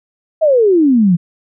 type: exponential sweep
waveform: sine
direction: down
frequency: 659.3 to 163.9 Hz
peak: -7 dBFS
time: 0.41-1.17 s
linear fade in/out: 20 ms
effects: none